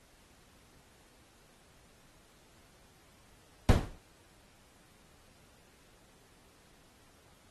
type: noise with exponential decay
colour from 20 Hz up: brown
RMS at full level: -18 dBFS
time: 3.69-3.98 s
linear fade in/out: 0 ms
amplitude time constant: 61 ms
effects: pink hiss -63 dBFS RMS until 7.5 s + AAC 32 kbps